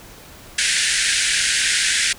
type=band-pass noise; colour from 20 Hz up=pink; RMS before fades=-19 dBFS; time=0.58-2.13 s; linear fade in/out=5 ms; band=1500 to 10000 Hz; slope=96 dB/octave; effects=pink hiss -42 dBFS RMS until 2.18 s